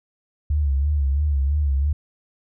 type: tone with vibrato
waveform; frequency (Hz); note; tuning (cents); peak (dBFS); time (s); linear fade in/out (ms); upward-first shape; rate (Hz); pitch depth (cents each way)
sine; 71.3; C#2; +49; -17; 0.5-1.93; 5; sine; 3; 92
effects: none